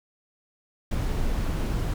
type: noise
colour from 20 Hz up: brown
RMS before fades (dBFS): -26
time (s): 0.91-1.94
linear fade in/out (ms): 5
effects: none